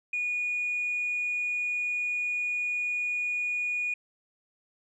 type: tone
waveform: sine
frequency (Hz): 2453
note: D#7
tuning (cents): -25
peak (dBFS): -26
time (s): 0.13-3.94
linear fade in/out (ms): 5
effects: tanh soft clip ceiling -23 dBFS